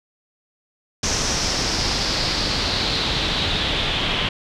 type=noise with low-pass filter sweep; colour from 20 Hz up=pink; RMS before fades=-22 dBFS; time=1.03-4.29 s; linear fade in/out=5 ms; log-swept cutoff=6000 to 3200 Hz; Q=4.2; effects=none